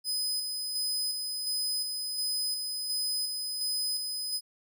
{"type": "tone with tremolo", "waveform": "sawtooth", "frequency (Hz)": 5020, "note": "D#8", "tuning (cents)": 15, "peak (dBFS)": -26, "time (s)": [0.04, 4.41], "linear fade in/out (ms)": 50, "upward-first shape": "square", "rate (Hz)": 1.4, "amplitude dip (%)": 35, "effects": []}